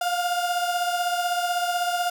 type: beating tone pair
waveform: 35% pulse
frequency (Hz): 703 / 719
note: F5 / F#5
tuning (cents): +11 / -50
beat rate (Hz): 16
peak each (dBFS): -22 / -28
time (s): 0.01-2.1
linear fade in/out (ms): 5
effects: none